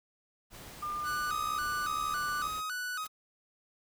pink noise, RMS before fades -48 dBFS, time 0.5-2.63 s, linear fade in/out 50 ms
sine tone with pitch glide, 1202 to 1185.5 Hz, D6 to D6, +40 to +16 cents, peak -33 dBFS, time 0.82-2.48 s, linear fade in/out 10 ms, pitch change -24 cents, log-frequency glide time 1.05-2.21 s
45% pulse tone with vibrato, 1366 Hz, F6, 39 cents flat, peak -34 dBFS, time 1.03-3.08 s, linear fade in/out 50 ms, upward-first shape square, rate 1.8 Hz, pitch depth 140 cents each way
white noise with exponential growth, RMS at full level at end -41 dBFS, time 2.95-3.07 s, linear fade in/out 5 ms, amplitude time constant 24 ms
effects none

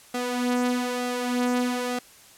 sawtooth tone with flanger, 246.9 Hz, B3, in tune, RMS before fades -26 dBFS, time 0.14-1.99 s, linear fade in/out 5 ms, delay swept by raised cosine 1.5 to 4.2 ms, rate 1.1 Hz, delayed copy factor +0.55, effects white hiss -51 dBFS RMS until 2.37 s + low-pass 12000 Hz 12 dB/octave

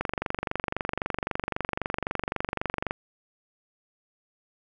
click train, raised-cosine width 0.5 ms, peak -12 dBFS, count 70, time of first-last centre 0.01-2.909 s, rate 23.8 Hz, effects none

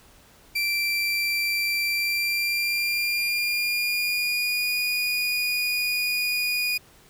30% pulse tone with pitch glide, 2349 to 2457 Hz, D7 to D#7, 0 to -22 cents, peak -20 dBFS, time 0.55-6.78 s, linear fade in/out 10 ms, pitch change +78 cents, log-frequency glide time 1.86-4.77 s, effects pink hiss -54 dBFS RMS until 7.09 s

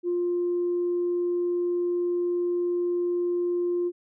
sine tone, 351.3 Hz, F4, 10 cents sharp, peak -22 dBFS, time 0.03-3.92 s, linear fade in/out 50 ms, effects tanh soft clip ceiling -19 dBFS

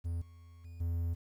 triangle tone with level steps, 84.6 Hz, E2, 45 cents sharp, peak -31 / -50 / -43 / -29 dBFS, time 0.04-1.15 s, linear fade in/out 20 ms, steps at 0.21 / 0.64 / 0.8 s, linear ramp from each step 10 ms, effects 11-bit

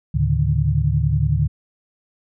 sine tone cluster, 74.6 / 110.1 / 141.2 / 152.1 Hz, D2 / A2 / C#3 / D#3, +28 / +2 / +32 / -39 cents, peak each -21 dBFS, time 0.14-1.48 s, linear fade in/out 10 ms, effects none

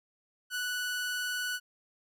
sawtooth tone with vibrato, 1480 Hz, F#6, in tune, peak -28 dBFS, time 0.5-1.6 s, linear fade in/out 50 ms, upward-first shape square, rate 20 Hz, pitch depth 12 cents each way, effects none

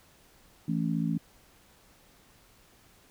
harmonic tone, 55.4 Hz, A1, 13 cents sharp, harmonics 3 / 4 / 5, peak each -29 / -31 / -33 dBFS, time 0.68-1.18 s, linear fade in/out 5 ms, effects pink hiss -60 dBFS RMS until 3.1 s

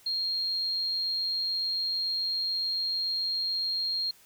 sine tone, 4229 Hz, C8, 18 cents sharp, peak -27 dBFS, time 0.06-4.11 s, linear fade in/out 5 ms, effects white hiss -58 dBFS RMS until 4.25 s

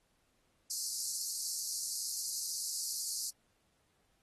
pink high-pass noise, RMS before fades -37 dBFS, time 0.7-3.3 s, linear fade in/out 5 ms, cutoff 4400 Hz, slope 96 dB/octave, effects pink hiss -75 dBFS RMS until 4.22 s + AAC 32 kbps

